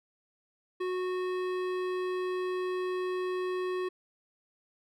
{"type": "tone with hard clipping", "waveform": "sine", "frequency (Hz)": 366.9, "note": "F#4", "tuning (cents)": -15, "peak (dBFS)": -32, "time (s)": [0.8, 3.89], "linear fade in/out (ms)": 10, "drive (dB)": 15, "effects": []}